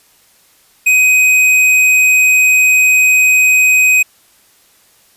sine tone with hard clipping, 2512 Hz, D#7, 16 cents sharp, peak -8 dBFS, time 0.86-4.03 s, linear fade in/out 10 ms, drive 11 dB, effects white hiss -50 dBFS RMS until 5.16 s + resampled to 32000 Hz

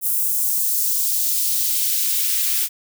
blue noise with high-pass filter sweep, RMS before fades -20 dBFS, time 0.01-2.69 s, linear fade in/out 50 ms, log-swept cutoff 10000 to 1800 Hz, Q 0.92, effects none

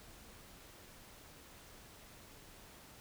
silence, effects pink hiss -57 dBFS RMS until 3 s

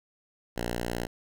5% pulse tone, 59.1 Hz, A#1, 24 cents sharp, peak -19 dBFS, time 0.56-1.07 s, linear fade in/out 10 ms, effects none

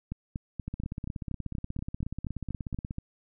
two click trains, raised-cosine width 5 ms, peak -22 / -21 dBFS, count 38 / 13, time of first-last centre 0.68-2.909 / 0.12-2.984 s, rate 16.6 / 4.19 Hz, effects none

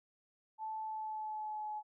sine tone with pitch glide, 874 to 850.1 Hz, A5 to G#5, -12 to +40 cents, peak -38 dBFS, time 0.58-1.83 s, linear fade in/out 50 ms, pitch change -48 cents, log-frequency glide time 0.8-1.71 s, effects none

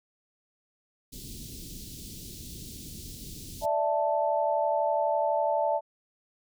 pink band-stop noise, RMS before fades -42 dBFS, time 1.12-3.66 s, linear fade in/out 10 ms, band 330 to 3700 Hz, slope 24 dB/octave
sine chord, D suspended second, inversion none, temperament equal, 587.3 / 659.3 / 880 Hz, D5 / E5 / A5, 0 / 0 / 0 cents, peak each -28 dBFS, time 3.61-5.81 s, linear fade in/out 50 ms
effects none

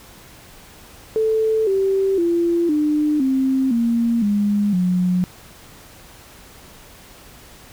sine tone with pitch steps, 440 / 387.5 / 341.3 / 300.5 / 264.7 / 233.1 / 205.3 / 180.77 Hz, A4 / G4 / F4 / D4 / C4 / A#3 / G#3 / F#3, 0 / -20 / -40 / +40 / +20 / 0 / -20 / -40 cents, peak -15 dBFS, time 1.16-5.24 s, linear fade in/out 0 ms, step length 510 ms, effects pink hiss -44 dBFS RMS until 7.72 s

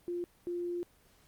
sine tone bursts at uneven times, 349.7 Hz, F4, 2 cents sharp, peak -33 dBFS, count 2, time 0.08-0.24 / 0.47-0.83 s, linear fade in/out 0 ms, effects pink hiss -65 dBFS RMS until 1.27 s + Opus 24 kbps

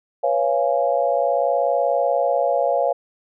sine chord, C# dominant seventh, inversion third, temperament equal with one note detuned, 493.9 / 554.4 / 690.4 / 830.6 Hz, B4 / C#5 / E#5 / G#5, 0 / 0 / -20 / 0 cents, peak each -24 / -20 / -21 / -26 dBFS, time 0.23-2.93 s, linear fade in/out 10 ms, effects none

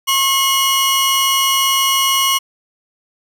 sawtooth tone pair together, 1079 / 2910 Hz, C#6 / F#7, -47 / -29 cents, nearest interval octave + perfect fourth, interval 1718 cents, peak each -12 dBFS, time 0.07-2.39 s, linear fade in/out 20 ms, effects none

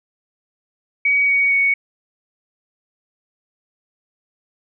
sine tone with pitch steps, 2261 / 2244 / 2227 Hz, C#7 / C#7 / C#7, +34 / +21 / +7 cents, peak -13 dBFS, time 1.05-1.74 s, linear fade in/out 5 ms, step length 230 ms, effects none

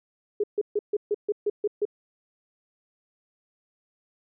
sine tone bursts, 415.3 Hz, G#4, in tune, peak -21 dBFS, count 9, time 0.4-1.853 s, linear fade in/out 5 ms, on 37 ms, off 140 ms, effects none

